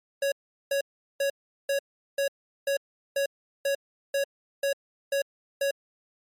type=tone bursts; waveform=square; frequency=556 Hz; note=C#5; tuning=5 cents sharp; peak=-24 dBFS; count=12; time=0.22-5.71 s; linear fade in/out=5 ms; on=100 ms; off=390 ms; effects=MP3 64 kbps